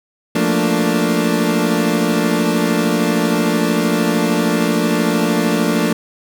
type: chord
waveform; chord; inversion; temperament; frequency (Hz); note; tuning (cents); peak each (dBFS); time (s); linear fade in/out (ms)
30% pulse; Bb major seventh; second; equal; 174.61 / 220 / 233.1 / 293.7; F3 / A3 / Bb3 / D4; 0 / 0 / 0 / 0; -17; 0.35-5.93; 5
effects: none